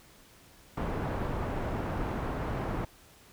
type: low-pass noise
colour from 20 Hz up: pink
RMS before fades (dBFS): -33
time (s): 0.77-2.85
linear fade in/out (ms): 5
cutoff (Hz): 1200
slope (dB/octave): 12
effects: pink hiss -57 dBFS RMS until 3.32 s